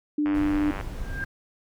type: tone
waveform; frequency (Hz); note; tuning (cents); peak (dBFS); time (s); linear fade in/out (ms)
sine; 297.3; D4; +21; -21; 0.18-0.71; 5
type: click train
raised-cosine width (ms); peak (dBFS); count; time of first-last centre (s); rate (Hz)
0.5; -19; 55; 0.26-0.811; 98
type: noise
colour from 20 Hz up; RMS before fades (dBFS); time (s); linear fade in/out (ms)
brown; -33; 0.34-1.25; 10
type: tone with exponential growth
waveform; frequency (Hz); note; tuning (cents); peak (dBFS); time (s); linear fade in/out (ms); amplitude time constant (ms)
sine; 1596; G6; +31; -26; 0.92-1.24; 1; 69
effects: none